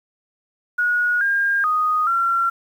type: tone with pitch steps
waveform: sine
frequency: 1452 / 1610 / 1243 / 1366 Hz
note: F#6 / G6 / D#6 / F6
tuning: -33 / +46 / -2 / -39 cents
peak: -16 dBFS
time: 0.78-2.5 s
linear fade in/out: 10 ms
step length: 430 ms
effects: 8-bit